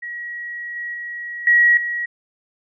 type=tone with level steps; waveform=sine; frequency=1910 Hz; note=A#6; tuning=42 cents sharp; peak=-27 / -25 / -27 / -10 / -21 dBFS; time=0.02-2.06 s; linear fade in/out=10 ms; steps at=0.76 / 0.94 / 1.47 / 1.77 s; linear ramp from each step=2 ms; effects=none